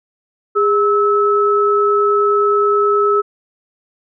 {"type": "tone pair together", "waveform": "sine", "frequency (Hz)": [409.5, 1300], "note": ["G#4", "E6"], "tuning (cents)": [-24, -24], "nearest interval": "octave + minor sixth", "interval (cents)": 2000, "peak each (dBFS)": [-13, -14], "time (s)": [0.55, 3.22], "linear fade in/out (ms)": 20, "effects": []}